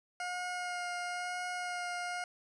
20% pulse tone with vibrato, 715 Hz, F5, 41 cents sharp, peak -31 dBFS, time 0.2-2.24 s, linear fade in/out 2 ms, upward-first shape sine, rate 1 Hz, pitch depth 14 cents each way, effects resampled to 22050 Hz + 12-bit

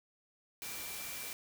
sine tone in noise, 2350 Hz, D7, 1 cent sharp, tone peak -50 dBFS, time 0.62-1.33 s, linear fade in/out 0 ms, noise white, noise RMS -43 dBFS, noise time 0.62-1.33 s, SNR -10 dB, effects none

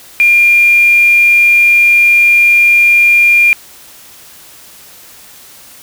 sine tone with quantisation, 2400 Hz, D7, 37 cents sharp, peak -4 dBFS, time 0.2-3.53 s, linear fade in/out 0 ms, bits 4, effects white hiss -37 dBFS RMS until 5.82 s

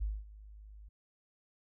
sine tone with ADSR envelope, 51.9 Hz, G#1, in tune, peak -30 dBFS, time 0-0.89 s, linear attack 21 ms, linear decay 220 ms, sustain -19 dB, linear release 10 ms, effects none

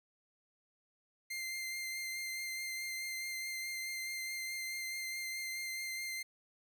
sawtooth tone with vibrato, 2093 Hz, C7, in tune, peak -35 dBFS, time 1.3-6.23 s, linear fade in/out 10 ms, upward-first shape triangle, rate 4.7 Hz, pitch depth 17 cents each way, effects none

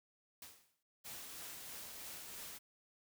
white noise with exponential decay, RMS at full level -50 dBFS, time 0.42-0.83 s, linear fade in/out 2 ms, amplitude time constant 87 ms
white noise with tremolo, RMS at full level -48 dBFS, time 1.04-2.59 s, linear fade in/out 20 ms, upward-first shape triangle, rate 3.1 Hz, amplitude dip 30%
effects none

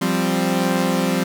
sawtooth chord, F suspended second, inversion none, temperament equal, 174.61 / 196 / 261.6 Hz, F3 / G3 / C4, 0 / 0 / 0 cents, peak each -18 dBFS, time 0.01-1.24 s, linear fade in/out 10 ms, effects none

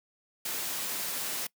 white high-pass noise, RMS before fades -34 dBFS, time 0.45-1.47 s, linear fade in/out 5 ms, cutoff 170 Hz, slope 12 dB/octave, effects noise-tail reverb RT60 0.1 s tail -23 dB re dry

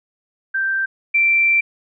sine tone pair in turn, 1568 / 2349 Hz, G6 / D7, 0 / 0 cents, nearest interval perfect fifth, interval 700 cents, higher second, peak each -17 / -12 dBFS, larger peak second, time 0.54-0.86 / 1.14-1.61 s, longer second, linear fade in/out 10 ms, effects none

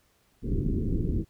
pink low-pass noise, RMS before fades -27 dBFS, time 0.42-1.25 s, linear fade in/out 50 ms, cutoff 390 Hz, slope 48 dB/octave, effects pink hiss -67 dBFS RMS until 1.29 s

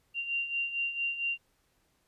sine beating tone pair, 2768 / 2772.4 Hz, F7 / F7, -16 / -13 cents, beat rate 4.4 Hz, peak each -37 / -31 dBFS, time 0.14-1.38 s, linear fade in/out 50 ms, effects pink hiss -72 dBFS RMS until 2.07 s + resampled to 32000 Hz

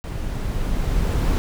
brown noise with level ramp, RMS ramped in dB -27 to -18 dBFS, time 0.04-1.38 s, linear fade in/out 0 ms, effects none

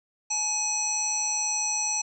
harmonic tone, 847 Hz, G#5, 34 cents sharp, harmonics 1 / 3 / 5 / 7 / 9, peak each -35 / -36 / -37 / -26 / -34 dBFS, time 0.3-2.02 s, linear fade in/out 10 ms, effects none

